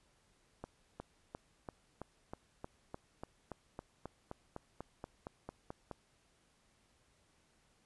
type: accelerating click train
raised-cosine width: 1 ms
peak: -29 dBFS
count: 20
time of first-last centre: 0.64-5.913 s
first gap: 360 ms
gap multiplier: 0.97
effects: pink hiss -72 dBFS RMS until 7.85 s + resampled to 24000 Hz